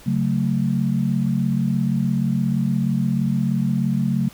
sine chord, F# minor, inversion second, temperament just, 138.75 / 185 / 222 Hz, C#3 / F#3 / A3, +2 / 0 / +16 cents, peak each -22 dBFS, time 0.06-4.29 s, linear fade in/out 10 ms, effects pink hiss -46 dBFS RMS until 4.33 s

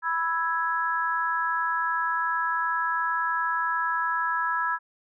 sine chord, E major, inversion second, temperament equal, 987.8 / 1318.5 / 1661.2 Hz, B5 / E6 / G#6, 0 / 0 / 0 cents, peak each -28 dBFS, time 0.02-4.79 s, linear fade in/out 50 ms, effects none

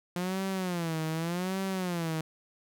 sawtooth tone with vibrato, 174.61 Hz, F3, in tune, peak -26 dBFS, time 0.16-2.21 s, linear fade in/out 2 ms, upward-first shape sine, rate 0.85 Hz, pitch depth 170 cents each way, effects none

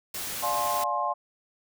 white noise, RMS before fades -34 dBFS, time 0.14-0.84 s, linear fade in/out 5 ms
sine chord, D half-diminished seventh, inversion none, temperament just, 587.3 / 704.8 / 845.8 / 1057.2 Hz, D5 / F5 / Ab5 / C6, 0 / +16 / +31 / +18 cents, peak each -34 / -31 / -31 / -28 dBFS, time 0.42-1.14 s, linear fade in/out 20 ms
effects none

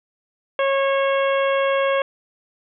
harmonic tone, 547 Hz, C#5, 23 cents flat, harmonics 1 / 2 / 3 / 4 / 5 / 6, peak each -18 / -24 / -28 / -30 / -32 / -34 dBFS, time 0.59-2.02 s, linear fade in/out 2 ms, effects none

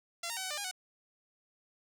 5% pulse tone with pitch steps, 683 / 925 / 758 / 751 / 596 / 813 / 742 Hz, F5 / A#5 / F#5 / F#5 / D5 / G#5 / F#5, -39 / -14 / +42 / +26 / +25 / -37 / +5 cents, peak -24 dBFS, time 0.23-0.713 s, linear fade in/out 5 ms, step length 69 ms, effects none

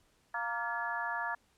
harmonic tone with a mistuned harmonic, 233.1 Hz, A#3, in tune, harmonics 3 / 4 / 5 / 6 / 7, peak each -41 / -38 / -42 / -41 / -37 dBFS, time 0.34-1.35 s, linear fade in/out 5 ms, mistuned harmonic 7, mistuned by +76 cents, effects pink hiss -70 dBFS RMS until 1.57 s + low-pass 11000 Hz 12 dB/octave

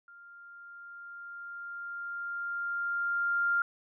sine tone with level ramp, 1396.9 Hz, F6, in tune, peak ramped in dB -50 to -24 dBFS, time 0.08-3.62 s, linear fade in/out 2 ms, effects none

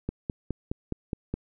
click train, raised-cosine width 3 ms, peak -16 dBFS, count 7, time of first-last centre 0.09-1.34 s, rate 4.8 Hz, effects none

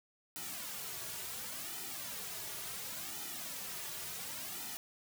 white noise with flanger, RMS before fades -43 dBFS, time 0.36-4.77 s, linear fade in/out 0 ms, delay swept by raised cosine 1.8 to 3.9 ms, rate 0.7 Hz, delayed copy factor -0.8, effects none

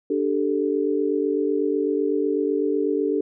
sine chord, D suspended fourth, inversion none, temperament equal, 293.7 / 392 / 440 Hz, D4 / G4 / A4, 0 / 0 / 0 cents, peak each -24 dBFS, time 0.1-3.21 s, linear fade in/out 5 ms, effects none

